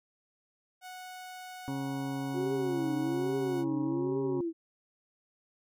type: tone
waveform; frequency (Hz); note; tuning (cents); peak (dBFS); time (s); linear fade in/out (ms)
sawtooth; 737; F#5; -7; -39; 0.81-3.65; 50
type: harmonic tone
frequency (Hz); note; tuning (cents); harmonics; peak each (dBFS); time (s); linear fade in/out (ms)
136.9; C#3; -21; 1 / 2 / 3 / 4 / 6 / 7 / 8; -38 / -34 / -48 / -48 / -51 / -46 / -54; 1.68-4.41; 0
type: tone with vibrato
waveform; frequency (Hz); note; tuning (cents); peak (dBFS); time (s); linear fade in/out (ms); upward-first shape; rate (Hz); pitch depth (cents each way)
sine; 349.2; F4; 0; -30; 2.33-4.53; 50; triangle; 1.2; 260
effects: none